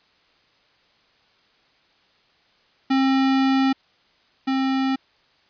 square tone pair in turn, 267.1 / 265.9 Hz, C4 / C4, +36 / +28 cents, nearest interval unison, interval 8 cents, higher first, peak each -17 / -20 dBFS, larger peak first, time 2.9-3.73 / 4.47-4.96 s, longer first, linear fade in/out 10 ms, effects white hiss -60 dBFS RMS until 5.49 s + resampled to 11025 Hz

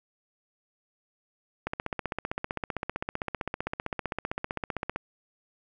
click train, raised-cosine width 0.5 ms, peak -15 dBFS, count 52, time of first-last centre 1.67-4.96 s, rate 15.5 Hz, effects none

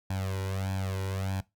sawtooth tone with flanger, 95.8 Hz, G2, 39 cents flat, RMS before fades -32 dBFS, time 0.1-1.41 s, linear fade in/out 5 ms, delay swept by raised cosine 1.2 to 2.1 ms, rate 1.6 Hz, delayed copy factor +1, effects noise-tail reverb RT60 0.2 s tail -20 dB re dry

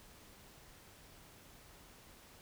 silence, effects pink hiss -59 dBFS RMS until 2.41 s

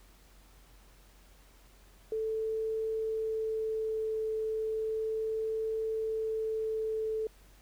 sine tone with vibrato, 440 Hz, A4, in tune, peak -30 dBFS, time 2.12-7.27 s, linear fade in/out 2 ms, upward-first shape triangle, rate 0.34 Hz, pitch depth 8 cents each way, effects added 46 Hz sine -57 dBFS peak until 7.61 s + pink hiss -62 dBFS RMS until 7.61 s

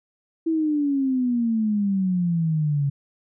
sine exponential sweep, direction down, 329.6 to 138.59 Hz, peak -19 dBFS, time 0.46-2.9 s, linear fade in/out 10 ms, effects none

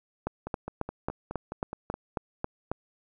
two click trains, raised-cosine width 1 ms, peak -15 / -21 dBFS, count 10 / 8, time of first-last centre 0.27-2.716 / 0.47-1.941 s, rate 3.68 / 4.76 Hz, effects none

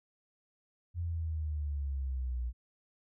sine exponential sweep, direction down, 87.31 to 59.1 Hz, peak -32 dBFS, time 0.94-2.53 s, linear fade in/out 50 ms, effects none

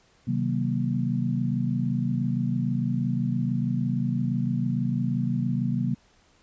sine chord, C half-diminished seventh, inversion none, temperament just, 130.81 / 156.98 / 188.37 / 235.5 Hz, C3 / Eb3 / Gb3 / Bb3, 0 / +16 / +31 / +18 cents, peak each -27 / -32 / -29 / -28 dBFS, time 0.27-5.95 s, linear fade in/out 10 ms, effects pink hiss -61 dBFS RMS until 6.42 s + resampled to 16000 Hz

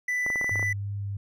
triangle tone, 1987 Hz, B6, 10 cents sharp, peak -23 dBFS, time 0.08-0.73 s, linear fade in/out 5 ms
clicks, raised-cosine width 1 ms, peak -22 dBFS, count 9, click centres 0.264 / 0.302 / 0.358 / 0.413 / 0.444 / 0.494 / 0.557 / 0.595 / 0.628 s
sine tone with vibrato, 100.5 Hz, G2, 44 cents sharp, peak -29 dBFS, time 0.51-1.17 s, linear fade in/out 5 ms, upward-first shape sine, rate 3 Hz, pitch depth 10 cents each way
effects none

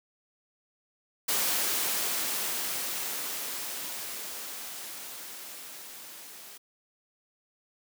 white noise with level ramp, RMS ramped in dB -27 to -47 dBFS, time 1.28-6.58 s, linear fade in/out 10 ms, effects high-pass 200 Hz 12 dB/octave

